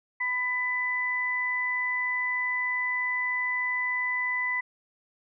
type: tone pair together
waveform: sine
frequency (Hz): 1000 / 1996.8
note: B5 / B6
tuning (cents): +21 / +19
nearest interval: octave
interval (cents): 1198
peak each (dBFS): -34 / -26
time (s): 0.2-4.61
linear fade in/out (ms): 10
effects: none